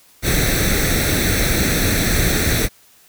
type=noise with comb filter; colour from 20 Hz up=pink; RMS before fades=-17 dBFS; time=0.22-2.69 s; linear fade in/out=50 ms; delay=0.5 ms; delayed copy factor=+0.75; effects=white hiss -51 dBFS RMS until 3.08 s